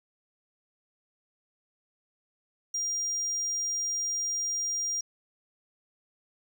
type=tone; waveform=triangle; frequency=5700 Hz; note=F8; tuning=34 cents sharp; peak=-27 dBFS; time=2.74-5.01 s; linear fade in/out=5 ms; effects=none